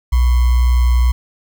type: tone with sample-and-hold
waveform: sine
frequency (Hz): 61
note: B1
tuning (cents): -21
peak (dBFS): -9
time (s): 0.12-1.12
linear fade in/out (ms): 10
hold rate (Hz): 1050
effects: none